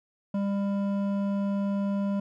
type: tone with hard clipping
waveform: sine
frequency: 199.5 Hz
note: G3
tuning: 31 cents sharp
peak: -27 dBFS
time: 0.34-2.2 s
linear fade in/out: 5 ms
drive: 10 dB
effects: none